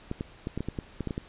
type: clicks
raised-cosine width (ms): 3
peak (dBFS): -18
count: 11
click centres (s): 0.114 / 0.209 / 0.471 / 0.576 / 0.606 / 0.686 / 0.788 / 1.007 / 1.073 / 1.108 / 1.179
effects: pink hiss -52 dBFS RMS until 1.28 s + resampled to 8000 Hz